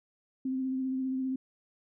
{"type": "tone with vibrato", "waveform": "sine", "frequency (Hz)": 261.6, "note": "C4", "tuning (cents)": 0, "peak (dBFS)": -29, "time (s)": [0.45, 1.36], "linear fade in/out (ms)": 5, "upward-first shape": "sine", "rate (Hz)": 15, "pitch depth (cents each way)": 20, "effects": []}